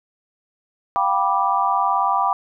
sine chord, G dominant seventh, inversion third, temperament just, 705.6 / 784 / 980 / 1176 Hz, F5 / G5 / B5 / D6, +18 / 0 / -14 / +2 cents, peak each -26 / -21 / -21 / -21 dBFS, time 0.96-2.33 s, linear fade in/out 0 ms, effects none

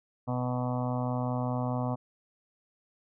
harmonic tone, 124.8 Hz, B2, 19 cents sharp, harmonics 1 / 2 / 4 / 5 / 6 / 7 / 8 / 9 / 10, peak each -31 / -33 / -40 / -38 / -39 / -42 / -43 / -43 / -52 dBFS, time 0.27-1.96 s, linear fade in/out 20 ms, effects none

